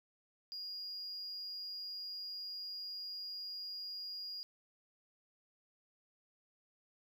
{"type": "tone", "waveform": "sine", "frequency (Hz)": 4854, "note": "D#8", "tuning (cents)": -44, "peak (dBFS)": -40, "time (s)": [0.52, 4.43], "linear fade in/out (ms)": 0, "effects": ["tanh soft clip ceiling -39 dBFS", "12-bit"]}